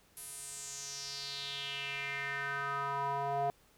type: tone with band-pass filter sweep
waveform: square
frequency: 140 Hz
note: C#3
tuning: 18 cents sharp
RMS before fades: -38 dBFS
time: 0.17-3.5 s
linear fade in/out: 0 ms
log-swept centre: 11000 to 680 Hz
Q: 4.2
effects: pink hiss -66 dBFS RMS until 3.77 s